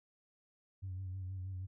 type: tone with vibrato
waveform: sine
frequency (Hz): 93.6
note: F#2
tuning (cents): +20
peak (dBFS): -38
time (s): 0.82-1.67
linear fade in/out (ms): 20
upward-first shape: sine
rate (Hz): 6.3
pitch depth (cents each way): 45
effects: tanh soft clip ceiling -36 dBFS